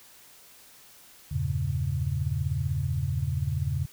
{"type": "chord", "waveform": "sine", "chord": "E diminished seventh", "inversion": "none", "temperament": "equal with one note detuned", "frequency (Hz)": [82.41, 98, 117.83, 138.59], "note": ["E2", "G2", "Bb2", "Db3"], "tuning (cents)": [0, 0, 19, 0], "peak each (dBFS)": [-31, -32, -33, -29], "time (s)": [1.31, 3.86], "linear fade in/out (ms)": 10, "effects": ["white hiss -53 dBFS RMS until 3.92 s"]}